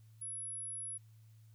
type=tone; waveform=sine; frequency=10350 Hz; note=E9; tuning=33 cents flat; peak=-40 dBFS; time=0.21-0.98 s; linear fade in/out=10 ms; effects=added 110 Hz sine -57 dBFS peak until 1.54 s + white hiss -75 dBFS RMS until 1.54 s